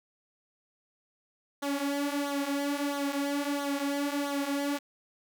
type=tone with flanger; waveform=sawtooth; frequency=283.7 Hz; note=C#4; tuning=40 cents sharp; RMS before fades=-31 dBFS; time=1.62-4.79 s; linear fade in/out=10 ms; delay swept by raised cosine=0.39 to 6.29 ms; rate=1.5 Hz; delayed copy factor=-0.7; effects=none